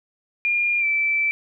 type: tone with pitch glide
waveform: sine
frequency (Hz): 2411 to 2325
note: D7 to D7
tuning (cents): +45 to -18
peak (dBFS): -18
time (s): 0.45-1.31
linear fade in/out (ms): 0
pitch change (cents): -63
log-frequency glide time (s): 0.79-0.85
effects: none